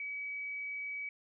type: tone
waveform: sine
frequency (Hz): 2277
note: C#7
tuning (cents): +46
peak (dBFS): -37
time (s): 0-1.09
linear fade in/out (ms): 2
effects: none